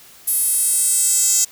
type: tone with high-pass filter sweep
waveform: square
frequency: 292.1 Hz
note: D4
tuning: 9 cents flat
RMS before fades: -17 dBFS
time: 0.27-1.45 s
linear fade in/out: 10 ms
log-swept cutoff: 11000 to 7000 Hz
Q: 5
effects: white hiss -45 dBFS RMS until 1.51 s